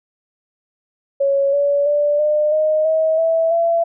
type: tone with pitch steps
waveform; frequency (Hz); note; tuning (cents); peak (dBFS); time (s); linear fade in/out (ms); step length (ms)
sine; 554.4 / 570 / 586 / 602.5 / 619.4 / 636.8 / 654.7 / 673.1; C#5 / C#5 / D5 / D5 / D#5 / D#5 / E5 / E5; 0 / +48 / -4 / +44 / -8 / +40 / -12 / +36; -13; 1.2-3.84; 10; 330
effects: none